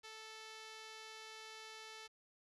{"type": "tone", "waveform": "5% pulse", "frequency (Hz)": 439.5, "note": "A4", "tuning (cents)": -2, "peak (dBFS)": -39, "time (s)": [0.03, 2.08], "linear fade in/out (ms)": 20, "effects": ["resampled to 24000 Hz", "12-bit"]}